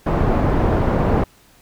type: low-pass noise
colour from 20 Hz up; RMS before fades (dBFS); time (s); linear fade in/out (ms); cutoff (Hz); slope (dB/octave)
pink; -17; 0.06-1.24; 5; 860; 12
effects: pink hiss -52 dBFS RMS until 1.61 s